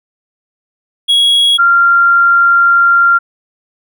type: tone pair in turn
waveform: triangle / sine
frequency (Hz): 3322 / 1385.9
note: G#7 / F6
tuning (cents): 0 / -14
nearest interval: octave + minor third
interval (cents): 1514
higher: first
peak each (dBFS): -5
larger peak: neither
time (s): 1.08-1.58 / 1.58-3.19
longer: second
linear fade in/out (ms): 20
effects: none